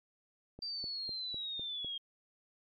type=click train; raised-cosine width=2 ms; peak=-35 dBFS; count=6; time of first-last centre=0.59-1.846 s; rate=3.98 Hz
type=linear sweep; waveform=sine; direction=down; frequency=4714 to 3212 Hz; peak=-37 dBFS; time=0.62-1.98 s; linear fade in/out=5 ms
effects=MP3 32 kbps